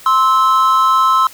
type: tone pair together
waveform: triangle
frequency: 1046.5 / 1304 Hz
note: C6 / E6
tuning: 0 / -19 cents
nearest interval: major third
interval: 381 cents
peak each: -10 dBFS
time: 0.06-1.27 s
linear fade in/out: 2 ms
effects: white hiss -39 dBFS RMS until 1.33 s